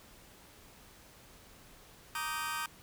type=chord; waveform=sawtooth; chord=Eb major seventh; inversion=second; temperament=just; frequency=933.4 / 1166.7 / 1244.5 / 1555.6 Hz; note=Bb5 / D6 / Eb6 / G6; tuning=+2 / -12 / 0 / -14 cents; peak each=-37 / -39 / -35 / -36 dBFS; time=2.15-2.66 s; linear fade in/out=2 ms; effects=pink hiss -57 dBFS RMS until 2.82 s